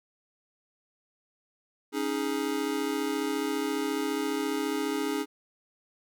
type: chord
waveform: square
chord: C# suspended second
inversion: none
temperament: just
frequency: 277.2 / 311.8 / 415.8 Hz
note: C#4 / D#4 / G#4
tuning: 0 / +4 / +2 cents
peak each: -33 dBFS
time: 1.92-5.26 s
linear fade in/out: 50 ms
effects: none